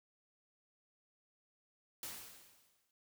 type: noise with exponential decay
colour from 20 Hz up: white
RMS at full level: -43 dBFS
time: 2.03-2.91 s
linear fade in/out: 1 ms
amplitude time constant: 190 ms
effects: none